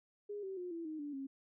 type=tone with pitch steps; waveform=sine; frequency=411.5 / 383.9 / 358.2 / 334.2 / 311.9 / 291 / 271.5 Hz; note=G#4 / G4 / F4 / E4 / D#4 / D4 / C#4; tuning=-16 / -36 / +44 / +24 / +4 / -16 / -36 cents; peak=-40 dBFS; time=0.29-1.27 s; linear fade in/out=10 ms; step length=140 ms; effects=none

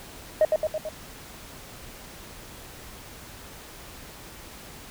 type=tone with echo; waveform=sine; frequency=622.3 Hz; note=D#5; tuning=in tune; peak=-13 dBFS; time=0.41-0.45 s; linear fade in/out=2 ms; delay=110 ms; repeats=4; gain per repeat=-4 dB; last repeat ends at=0.89 s; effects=tanh soft clip ceiling -13 dBFS + pink hiss -44 dBFS RMS until 4.9 s

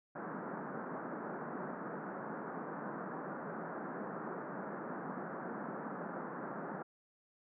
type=band-pass noise; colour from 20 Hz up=pink; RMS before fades=-43 dBFS; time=0.15-6.83 s; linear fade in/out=10 ms; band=160 to 1600 Hz; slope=48 dB/octave; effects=none

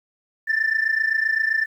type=tone pair together; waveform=sine; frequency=1760 / 1787.7 Hz; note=A6 / A6; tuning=0 / +27 cents; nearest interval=unison; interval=27 cents; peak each=-20 dBFS; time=0.47-1.66 s; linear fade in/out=20 ms; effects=tanh soft clip ceiling -14 dBFS + 9-bit

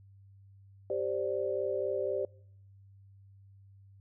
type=chord; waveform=sine; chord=G suspended fourth; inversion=none; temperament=equal; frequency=392 / 523.3 / 587.3 Hz; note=G4 / C5 / D5; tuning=0 / 0 / 0 cents; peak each=-34 dBFS; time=0.9-2.25 s; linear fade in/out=2 ms; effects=noise-tail reverb RT60 0.7 s tail -25 dB re dry + added 98 Hz sine -54 dBFS peak until 4 s

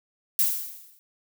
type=noise with exponential decay; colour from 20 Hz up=violet; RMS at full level=-19 dBFS; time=0.39-0.99 s; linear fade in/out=0 ms; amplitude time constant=130 ms; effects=none

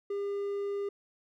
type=tone; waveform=triangle; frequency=402.3 Hz; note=G4; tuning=45 cents sharp; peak=-29 dBFS; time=0.1-0.89 s; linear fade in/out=5 ms; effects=none

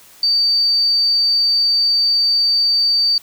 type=tone; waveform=sine; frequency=4612 Hz; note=D8; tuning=32 cents flat; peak=-12 dBFS; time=0.23-3.18 s; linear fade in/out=2 ms; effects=white hiss -45 dBFS RMS until 3.22 s

